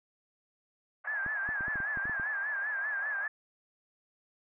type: band-pass noise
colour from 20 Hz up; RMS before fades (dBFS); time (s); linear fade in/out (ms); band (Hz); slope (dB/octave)
white; -45; 1.04-3.28; 10; 620 to 1900; 48
type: tone with vibrato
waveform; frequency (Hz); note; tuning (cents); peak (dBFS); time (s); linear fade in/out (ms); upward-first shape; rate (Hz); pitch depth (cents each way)
sine; 1658; G#6; -3; -31; 1.07-3.28; 5; sine; 5.1; 93
type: clicks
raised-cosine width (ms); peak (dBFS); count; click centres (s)
3; -31; 10; 1.263 / 1.49 / 1.608 / 1.682 / 1.757 / 1.803 / 1.973 / 2.055 / 2.096 / 2.198
effects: none